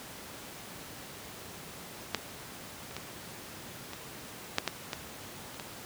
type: clicks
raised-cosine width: 0.2 ms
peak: -10 / -30 / -19 / -23 / -8 / -11 / -15 / -28 / -21 dBFS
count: 9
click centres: 2.147 / 2.91 / 2.966 / 3.934 / 4.584 / 4.677 / 4.932 / 5.544 / 5.598 s
effects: pink hiss -45 dBFS RMS until 5.85 s + high-pass 100 Hz 12 dB/octave